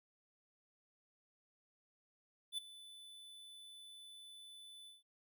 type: tone with ADSR envelope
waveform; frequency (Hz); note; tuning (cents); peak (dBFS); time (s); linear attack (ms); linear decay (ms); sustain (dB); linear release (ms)
square; 3496; A7; -12; -37; 2.52-5.03; 59; 10; -17; 160
effects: none